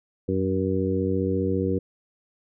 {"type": "harmonic tone with a mistuned harmonic", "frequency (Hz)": 94.8, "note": "F#2", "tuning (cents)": 43, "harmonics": [1, 2, 3, 4, 5], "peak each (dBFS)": [-28, -28, -28, -28, -28], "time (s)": [0.28, 1.79], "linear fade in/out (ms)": 10, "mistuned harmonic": 1, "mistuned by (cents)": -42, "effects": []}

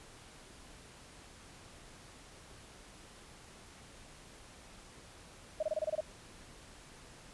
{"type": "tone bursts", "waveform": "sine", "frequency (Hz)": 622.3, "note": "D#5", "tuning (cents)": 0, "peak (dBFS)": -30, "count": 8, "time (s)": [5.6, 6.007], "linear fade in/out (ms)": 5, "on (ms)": 29, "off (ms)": 25, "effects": ["pink hiss -55 dBFS RMS until 7.33 s", "resampled to 24000 Hz"]}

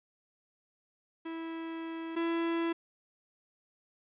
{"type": "tone pair in turn", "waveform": "45% pulse", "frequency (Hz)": [327.7, 333.8], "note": ["E4", "E4"], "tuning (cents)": [-10, 22], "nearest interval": "unison", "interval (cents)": 32, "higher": "second", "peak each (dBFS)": [-37, -29], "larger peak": "second", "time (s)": [[1.25, 2.16], [2.16, 2.73]], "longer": "first", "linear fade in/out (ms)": 10, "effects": ["resampled to 8000 Hz", "11-bit"]}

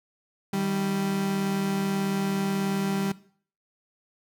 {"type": "tone pair together", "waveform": "35% pulse", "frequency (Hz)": [157.65, 196], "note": ["D#3", "G3"], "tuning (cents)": [23, 0], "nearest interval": "major third", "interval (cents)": 377, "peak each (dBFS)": [-32, -24], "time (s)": [0.53, 3.12], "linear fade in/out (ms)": 5, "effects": ["noise-tail reverb RT60 0.5 s tail -18 dB re dry"]}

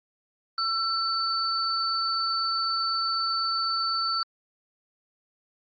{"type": "tone pair together", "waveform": "sine", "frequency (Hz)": [1342, 4514], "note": ["E6", "C#8"], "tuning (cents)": [31, 31], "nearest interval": "octave + major sixth", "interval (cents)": 2100, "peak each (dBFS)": -27, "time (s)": [0.58, 4.23], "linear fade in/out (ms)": 2, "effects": ["Opus 32 kbps"]}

